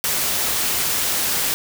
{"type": "noise", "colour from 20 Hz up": "white", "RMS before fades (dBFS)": -21, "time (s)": [0.04, 1.54], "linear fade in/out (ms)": 0, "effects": []}